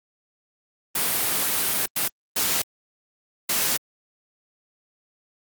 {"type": "noise bursts at uneven times", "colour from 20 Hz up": "white", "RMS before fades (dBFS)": -23, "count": 4, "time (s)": [[0.95, 1.86], [1.96, 2.08], [2.36, 2.62], [3.49, 3.77]], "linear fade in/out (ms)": 5, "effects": ["high-pass 100 Hz 12 dB/octave", "Opus 32 kbps"]}